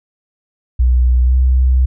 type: tone with pitch glide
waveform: sine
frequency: 61.9 to 63.94 Hz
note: B1 to C2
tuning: +5 to -39 cents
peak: -8 dBFS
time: 0.79-1.86 s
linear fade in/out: 10 ms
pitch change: +56 cents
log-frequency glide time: 1.24-1.34 s
effects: none